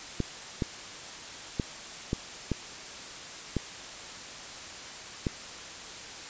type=clicks; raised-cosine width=3 ms; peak=-14 dBFS; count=7; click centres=0.203 / 0.622 / 1.598 / 2.131 / 2.517 / 3.567 / 5.268 s; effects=white hiss -42 dBFS RMS until 6.29 s + resampled to 16000 Hz